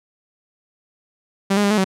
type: tone with pitch steps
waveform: sawtooth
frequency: 195.9 / 206.1 / 201.2 / 213.3 / 190.1 Hz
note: G3 / G#3 / G3 / G#3 / F#3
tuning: -1 / -13 / +45 / +46 / +47 cents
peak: -11 dBFS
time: 1.5-1.845 s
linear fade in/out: 10 ms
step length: 69 ms
effects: low-pass 10000 Hz 12 dB/octave